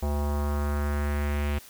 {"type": "tone with low-pass filter sweep", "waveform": "square", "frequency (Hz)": 72.9, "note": "D2", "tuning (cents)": -12, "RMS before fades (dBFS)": -27, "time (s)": [0.02, 1.59], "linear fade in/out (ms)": 10, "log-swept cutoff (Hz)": [810, 2700], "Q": 2, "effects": ["white hiss -49 dBFS RMS until 1.69 s"]}